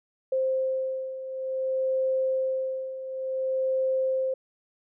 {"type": "beating tone pair", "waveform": "sine", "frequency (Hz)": [524, 524.56], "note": ["C5", "C5"], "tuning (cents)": [2, 4], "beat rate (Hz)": 0.56, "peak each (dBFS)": [-31, -26], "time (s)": [0.32, 4.34], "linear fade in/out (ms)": 5, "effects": []}